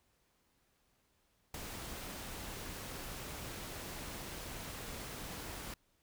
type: noise with ADSR envelope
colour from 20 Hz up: pink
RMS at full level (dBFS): -40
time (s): 1.54-5.74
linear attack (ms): 4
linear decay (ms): 9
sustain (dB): -5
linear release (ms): 3
effects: pink hiss -75 dBFS RMS until 6.02 s